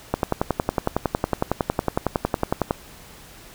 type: click train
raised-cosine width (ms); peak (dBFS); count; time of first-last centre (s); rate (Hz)
1; -5; 29; 0.14-2.709; 10.9
effects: pink hiss -45 dBFS RMS until 3.54 s